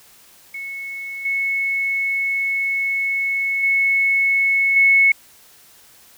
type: tone with level steps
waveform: sine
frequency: 2199 Hz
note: C#7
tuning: 14 cents flat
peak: -27 / -18 / -14 / -10 dBFS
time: 0.54-5.12 s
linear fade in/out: 5 ms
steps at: 1.25 / 3.63 / 4.76 s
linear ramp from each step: 5 ms
effects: white hiss -49 dBFS RMS until 6.17 s